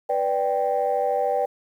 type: chord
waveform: sine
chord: G major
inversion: first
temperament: equal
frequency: 493.9 / 587.3 / 784 Hz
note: B4 / D5 / G5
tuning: 0 / 0 / 0 cents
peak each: -24 / -24 / -23 dBFS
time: 0.09-1.46 s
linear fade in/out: 10 ms
effects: tanh soft clip ceiling -13 dBFS + 9-bit